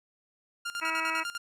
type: tone with tremolo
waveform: sawtooth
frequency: 1400 Hz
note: F6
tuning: 4 cents sharp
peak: -28 dBFS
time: 0.65-1.38 s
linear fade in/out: 10 ms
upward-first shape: square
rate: 10 Hz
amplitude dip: 80%
type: harmonic tone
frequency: 323.1 Hz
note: E4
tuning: 35 cents flat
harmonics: 1 / 2 / 3 / 4 / 5 / 6 / 7 / 8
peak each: -42 / -43 / -35 / -35 / -42 / -36 / -37 / -34 dBFS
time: 0.81-1.24 s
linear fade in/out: 20 ms
effects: low-pass 11000 Hz 12 dB/octave